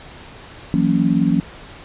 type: chord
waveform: sine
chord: F# dominant seventh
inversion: third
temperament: just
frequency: 166.5 / 185 / 231.2 / 277.5 Hz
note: E3 / F#3 / A#3 / C#4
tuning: +18 / 0 / -14 / +2 cents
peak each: -19 dBFS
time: 0.74-1.4 s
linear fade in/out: 0 ms
effects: pink hiss -39 dBFS RMS until 1.84 s + resampled to 8000 Hz